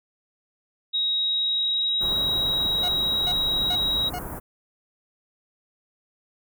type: tone with pitch glide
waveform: sine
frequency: 3800 to 3831 Hz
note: A#7 to A#7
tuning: +33 to +47 cents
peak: -21 dBFS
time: 0.93-4.1 s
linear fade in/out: 20 ms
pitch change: +14 cents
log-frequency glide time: 1.14-2.19 s
type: band-stop noise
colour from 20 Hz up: pink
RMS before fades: -34 dBFS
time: 2-4.4 s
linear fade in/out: 20 ms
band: 1400 to 11000 Hz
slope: 24 dB/octave
type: tone bursts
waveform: 40% pulse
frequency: 721 Hz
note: F#5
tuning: 45 cents flat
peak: -29 dBFS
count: 4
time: 2.83-4.19 s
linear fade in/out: 5 ms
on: 55 ms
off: 380 ms
effects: none